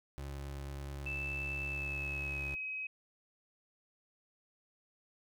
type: tone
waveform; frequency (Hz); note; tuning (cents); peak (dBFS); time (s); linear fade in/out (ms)
30% pulse; 69.6; C#2; +8; -38; 0.18-2.55; 0
type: tone with pitch glide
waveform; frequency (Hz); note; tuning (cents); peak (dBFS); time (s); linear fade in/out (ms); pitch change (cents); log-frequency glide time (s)
sine; 2637 to 2538; E7 to D#7; 0 to +34; -37; 1.06-2.87; 5; -66; 1.68-2.45
effects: none